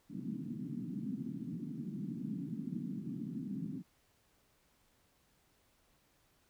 white band-pass noise, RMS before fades -41 dBFS, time 0.09-3.83 s, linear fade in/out 50 ms, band 140 to 280 Hz, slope 48 dB/octave, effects pink hiss -72 dBFS RMS until 6.49 s

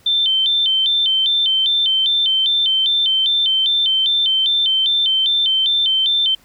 sine tone with vibrato, 3322 Hz, G#7, in tune, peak -13 dBFS, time 0.06-6.35 s, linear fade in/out 5 ms, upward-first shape square, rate 2.5 Hz, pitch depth 120 cents each way, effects pink hiss -52 dBFS RMS until 6.44 s

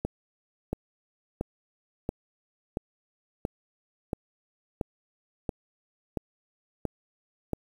click train, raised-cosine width 2 ms, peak -15 dBFS, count 12, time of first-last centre 0.05-7.533 s, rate 1.47 Hz, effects 8-bit

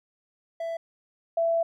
triangle / sine tone pair in turn, 664 / 666.7 Hz, E5 / E5, +12 / +19 cents, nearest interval unison, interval 7 cents, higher second, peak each -27 / -21 dBFS, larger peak second, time 0.6-0.77 / 1.37-1.63 s, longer second, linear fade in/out 5 ms, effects none

